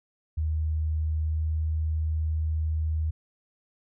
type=tone with pitch glide; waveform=sine; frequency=78.1 to 78.6 Hz; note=D#2 to D#2; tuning=+7 to +18 cents; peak=-24 dBFS; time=0.37-3.11 s; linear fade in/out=10 ms; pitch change=+11 cents; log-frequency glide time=1.24-1.42 s; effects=none